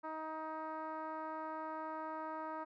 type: tone with low-pass filter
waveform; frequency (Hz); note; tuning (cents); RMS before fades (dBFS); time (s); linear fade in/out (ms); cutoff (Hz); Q
10% pulse; 314.8; D#4; +20; -43; 0.03-2.65; 20; 1100; 2.1
effects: none